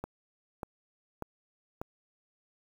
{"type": "click train", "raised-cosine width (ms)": 1, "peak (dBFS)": -22, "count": 4, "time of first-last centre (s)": [0.04, 1.815], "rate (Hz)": 1.69, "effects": ["8-bit"]}